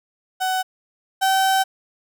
35% pulse tone pair in turn, 750 / 768.4 Hz, F#5 / G5, +23 / -35 cents, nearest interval unison, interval 42 cents, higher second, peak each -18 / -14 dBFS, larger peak second, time 0.4-0.63 / 1.21-1.64 s, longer second, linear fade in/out 20 ms, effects none

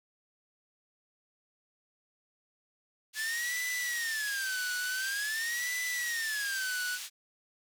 pink band-pass noise, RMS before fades -41 dBFS, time 3.13-7.1 s, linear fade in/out 50 ms, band 3000 to 11000 Hz, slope 12 dB/octave
45% pulse tone with vibrato, 1715 Hz, A6, 45 cents flat, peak -32 dBFS, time 3.15-6.99 s, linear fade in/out 50 ms, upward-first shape sine, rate 0.47 Hz, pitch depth 260 cents each way
effects none

